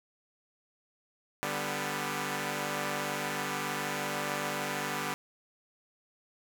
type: chord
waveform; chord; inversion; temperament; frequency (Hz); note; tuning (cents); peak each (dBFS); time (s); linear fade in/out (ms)
5% pulse; G major; second; equal; 146.83 / 196 / 246.9; D3 / G3 / B3; 0 / 0 / 0; -25; 1.43-5.14; 0
effects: none